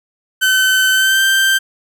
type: tone with pitch glide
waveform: 30% pulse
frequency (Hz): 1528 to 1566.4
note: G6 to G6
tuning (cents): -45 to -2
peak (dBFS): -8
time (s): 0.41-1.59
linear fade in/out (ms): 20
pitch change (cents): +43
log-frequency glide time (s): 0.92-1.23
effects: none